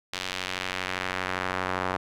sawtooth tone with band-pass filter sweep, 92.5 Hz, F#2, in tune, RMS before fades -31 dBFS, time 0.13-1.97 s, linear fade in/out 5 ms, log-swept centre 3600 to 1100 Hz, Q 1.1, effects none

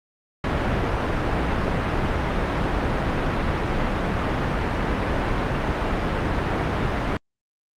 pink low-pass noise, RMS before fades -23 dBFS, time 0.44-7.17 s, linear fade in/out 2 ms, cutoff 1900 Hz, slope 12 dB/octave, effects Opus 48 kbps

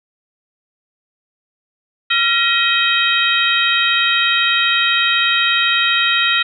harmonic tone with a mistuned harmonic, 632 Hz, D#5, 27 cents sharp, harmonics 2 / 3 / 4 / 5 / 6, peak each -19 / -19 / -19 / -19 / -19 dBFS, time 2.1-6.43 s, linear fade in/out 10 ms, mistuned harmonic 2, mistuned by +150 cents, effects none

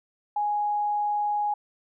sine tone, 830.6 Hz, G#5, in tune, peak -23 dBFS, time 0.36-1.54 s, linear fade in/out 5 ms, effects none

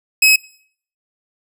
sawtooth tone, 2557 Hz, D#7, 47 cents sharp, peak -5 dBFS, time 0.22-0.36 s, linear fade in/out 5 ms, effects noise-tail reverb RT60 0.6 s tail -24 dB re dry

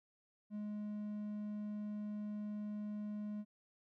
triangle tone, 209.3 Hz, G#3, 14 cents sharp, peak -38 dBFS, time 0.5-3.45 s, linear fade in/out 50 ms, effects none

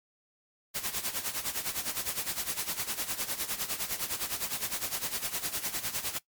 white noise with tremolo, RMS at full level -31 dBFS, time 0.74-6.19 s, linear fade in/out 20 ms, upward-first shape sine, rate 9.8 Hz, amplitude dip 75%, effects noise-tail reverb RT60 0.1 s tail -19 dB re dry + MP3 96 kbps

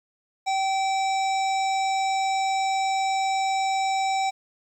harmonic tone, 772 Hz, G5, 27 cents flat, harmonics 1 / 3 / 5 / 7 / 9 / 10, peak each -22 / -32 / -36 / -39 / -41 / -42 dBFS, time 0.46-4.31 s, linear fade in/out 20 ms, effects 10-bit

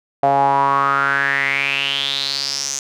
sawtooth tone with band-pass filter sweep, 138.59 Hz, C#3, in tune, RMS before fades -18 dBFS, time 0.23-2.79 s, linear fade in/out 2 ms, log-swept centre 700 to 6500 Hz, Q 7.1, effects none

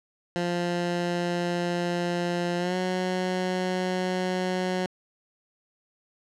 15% pulse tone with pitch glide, 174.61 to 183.72 Hz, F3 to F#3, 0 to -12 cents, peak -19 dBFS, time 0.36-4.86 s, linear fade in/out 0 ms, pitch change +88 cents, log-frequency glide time 2.58-2.76 s, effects low-pass 6000 Hz 12 dB/octave

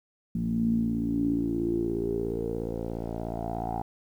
10% pulse tone with low-pass filter sweep, 56.9 Hz, A#1, 41 cents flat, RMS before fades -29 dBFS, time 0.35-3.82 s, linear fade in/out 5 ms, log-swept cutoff 200 to 780 Hz, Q 9.3, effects 10-bit

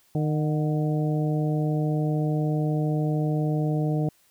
harmonic tone with a mistuned harmonic, 153 Hz, D#3, 29 cents flat, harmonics 1 / 2 / 3 / 4 / 5, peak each -23 / -29 / -33 / -35 / -37 dBFS, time 0.15-4.09 s, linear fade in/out 2 ms, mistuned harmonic 5, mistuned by -55 cents, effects white hiss -62 dBFS RMS until 4.3 s

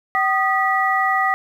sine tone cluster, 766 / 1234 / 1946 Hz, G5 / D#6 / B6, -40 / -15 / -26 cents, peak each -20 dBFS, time 0.15-1.34 s, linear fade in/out 0 ms, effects 8-bit

